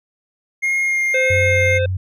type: tone with vibrato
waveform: triangle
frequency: 2132 Hz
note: C7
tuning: 32 cents sharp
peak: -14 dBFS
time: 0.62-1.79 s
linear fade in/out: 20 ms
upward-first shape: sine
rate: 1.7 Hz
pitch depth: 10 cents each way
type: harmonic tone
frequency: 518 Hz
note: C5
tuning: 17 cents flat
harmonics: 1 / 3 / 5 / 7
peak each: -17 / -27 / -31 / -34 dBFS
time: 1.14-1.86 s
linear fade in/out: 5 ms
type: tone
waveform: sine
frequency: 93.3 Hz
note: F#2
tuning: 15 cents sharp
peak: -18 dBFS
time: 1.3-1.97 s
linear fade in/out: 5 ms
effects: none